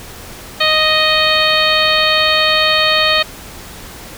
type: harmonic tone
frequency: 622.3 Hz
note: D#5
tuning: in tune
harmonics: 1 / 2 / 3 / 4 / 5 / 6 / 7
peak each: -18 / -18 / -18 / -18 / -18 / -18 / -18 dBFS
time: 0.6-3.23 s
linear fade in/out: 10 ms
effects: pink hiss -33 dBFS RMS until 4.17 s